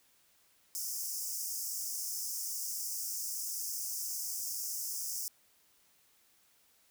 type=high-pass noise; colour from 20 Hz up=pink; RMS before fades=-38 dBFS; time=0.75-5.28 s; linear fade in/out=0 ms; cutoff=5100 Hz; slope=96 dB/octave; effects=white hiss -68 dBFS RMS until 6.9 s